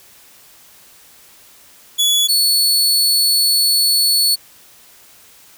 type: tone pair in turn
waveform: sawtooth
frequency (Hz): 3400 / 4420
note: G#7 / C#8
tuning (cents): +40 / -6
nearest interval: perfect fourth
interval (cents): 454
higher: second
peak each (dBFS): -9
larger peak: neither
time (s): 1.98-2.28 / 2.28-4.36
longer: second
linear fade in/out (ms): 20
effects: white hiss -46 dBFS RMS until 5.57 s